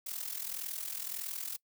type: noise with amplitude modulation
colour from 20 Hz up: blue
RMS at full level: -36 dBFS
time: 0.06-1.57 s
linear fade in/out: 10 ms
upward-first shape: sine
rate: 41.7 Hz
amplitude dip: 75%
effects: noise-tail reverb RT60 0.1 s tail -23 dB re dry